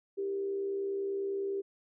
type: tone with frequency modulation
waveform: sine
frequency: 394 Hz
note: G4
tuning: 9 cents sharp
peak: -31 dBFS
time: 0.17-1.62 s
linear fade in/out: 20 ms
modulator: 69.7 Hz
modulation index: 0.34
effects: none